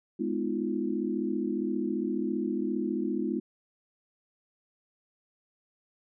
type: chord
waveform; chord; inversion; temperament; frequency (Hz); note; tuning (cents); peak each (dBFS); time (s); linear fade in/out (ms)
sine; F half-diminished seventh; first; just; 209.5 / 251.4 / 314.3 / 349.2; Ab3 / Cb4 / Eb4 / F4; +15 / +31 / +18 / 0; -33; 0.19-3.4; 10
effects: none